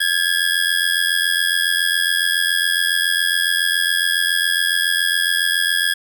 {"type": "ring-modulated tone", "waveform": "25% pulse", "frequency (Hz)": 1661.2, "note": "G#6", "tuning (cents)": 0, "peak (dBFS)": -9, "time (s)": [0, 5.94], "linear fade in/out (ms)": 10, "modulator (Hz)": 43.6, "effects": []}